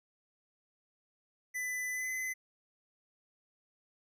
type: tone with pitch glide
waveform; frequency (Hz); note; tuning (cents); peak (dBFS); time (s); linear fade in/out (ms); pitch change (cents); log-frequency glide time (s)
square; 2000 to 2030; B6 to B6; +21 to +47; -35; 1.54-2.34; 20; +26; 1.92-2.09
effects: none